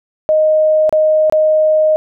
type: tone with dropouts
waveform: sine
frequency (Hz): 621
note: D#5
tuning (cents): -3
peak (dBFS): -8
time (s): 0.29-1.96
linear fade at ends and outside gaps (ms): 0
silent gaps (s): 0.894-0.926 / 1.298-1.324
effects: none